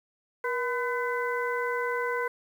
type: harmonic tone with a mistuned harmonic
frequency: 504 Hz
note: B4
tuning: 35 cents sharp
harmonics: 1 / 2 / 3 / 4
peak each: -30 / -32 / -33 / -36 dBFS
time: 0.44-2.28 s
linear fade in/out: 5 ms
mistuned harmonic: 1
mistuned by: -84 cents
effects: 9-bit